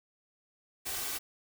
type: noise with comb filter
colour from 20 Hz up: white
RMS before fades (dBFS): -36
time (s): 0.85-1.19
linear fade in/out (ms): 20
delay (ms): 2.6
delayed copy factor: +0.55
effects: none